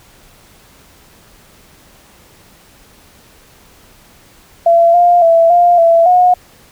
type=tone with pitch steps; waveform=sine; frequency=677 / 702 / 665 / 701 / 669 / 723 Hz; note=E5 / F5 / E5 / F5 / E5 / F#5; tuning=+46 / +9 / +15 / +6 / +25 / -40 cents; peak=-5 dBFS; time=4.66-6.34 s; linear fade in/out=5 ms; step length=280 ms; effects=pink hiss -45 dBFS RMS until 6.71 s